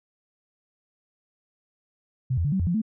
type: tone with pitch steps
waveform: sine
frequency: 128.5 / 84.3 / 144.7 / 190.3 / 86.5 / 173.4 / 219.5 Hz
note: C3 / E2 / D3 / F#3 / F2 / F3 / A3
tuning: -31 / +39 / -25 / +49 / -16 / -12 / -4 cents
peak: -21 dBFS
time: 2.3-2.818 s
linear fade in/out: 10 ms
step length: 74 ms
effects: none